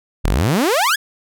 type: exponential sweep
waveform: sawtooth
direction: up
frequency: 33.25 to 1761 Hz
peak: -10 dBFS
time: 0.24-0.96 s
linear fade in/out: 10 ms
effects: none